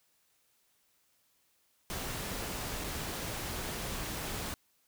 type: noise with dropouts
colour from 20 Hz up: pink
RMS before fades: -38 dBFS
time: 1.9-4.54 s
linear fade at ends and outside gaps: 0 ms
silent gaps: 2.839-2.843 s
effects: white hiss -72 dBFS RMS until 4.87 s